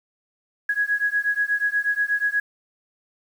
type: beating tone pair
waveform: sine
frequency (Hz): 1661.2 / 1669.5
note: G#6 / G#6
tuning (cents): 0 / +9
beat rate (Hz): 8.3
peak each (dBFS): -23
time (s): 0.69-2.4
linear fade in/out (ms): 5
effects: 8-bit